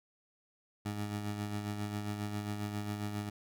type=tone with tremolo; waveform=20% pulse; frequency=103.83 Hz; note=G#2; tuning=in tune; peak=-29 dBFS; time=0.85-3.3 s; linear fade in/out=10 ms; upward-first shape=sine; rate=7.4 Hz; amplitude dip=45%; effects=none